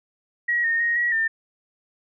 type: tone with pitch steps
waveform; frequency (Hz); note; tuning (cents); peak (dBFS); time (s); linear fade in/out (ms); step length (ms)
sine; 1907 / 1839 / 1871 / 1915 / 1800; A#6 / A#6 / A#6 / A#6 / A6; +39 / -24 / +6 / +46 / +39; -19; 0.48-1.28; 10; 160
effects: none